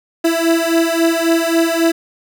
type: beating tone pair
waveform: 30% pulse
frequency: 329.6 / 333.3 Hz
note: E4 / E4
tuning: 0 / +19 cents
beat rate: 3.7 Hz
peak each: -13 dBFS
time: 0.24-1.92 s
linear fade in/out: 10 ms
effects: none